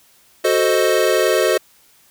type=chord; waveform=square; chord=F# diminished seventh; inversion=none; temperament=equal; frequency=370 / 440 / 523.3 / 622.3 Hz; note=F#4 / A4 / C5 / Eb5; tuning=0 / 0 / 0 / 0 cents; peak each=-20 dBFS; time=0.44-1.58 s; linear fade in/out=10 ms; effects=white hiss -53 dBFS RMS until 2.1 s